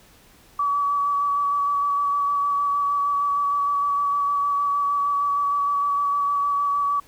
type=tone with vibrato; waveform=sine; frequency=1142 Hz; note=D6; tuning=49 cents flat; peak=-19 dBFS; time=0.59-7 s; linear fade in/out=5 ms; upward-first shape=square; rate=6.5 Hz; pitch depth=12 cents each way; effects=pink hiss -53 dBFS RMS until 7.07 s